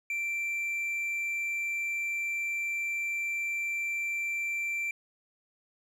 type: tone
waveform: triangle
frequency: 2349 Hz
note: D7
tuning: in tune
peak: -28 dBFS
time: 0.1-4.91 s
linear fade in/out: 2 ms
effects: none